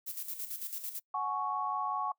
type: noise with tremolo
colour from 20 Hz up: violet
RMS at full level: -38 dBFS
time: 0.06-1 s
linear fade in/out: 20 ms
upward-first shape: square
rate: 9 Hz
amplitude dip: 60%
type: chord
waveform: sine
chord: F# suspended second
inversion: none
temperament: equal with one note detuned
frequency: 740 / 845.1 / 1108.7 Hz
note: F#5 / G#5 / C#6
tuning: 0 / +30 / 0 cents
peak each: -38 / -37 / -33 dBFS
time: 1.14-2.12 s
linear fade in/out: 5 ms
effects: noise-tail reverb RT60 0.1 s tail -24 dB re dry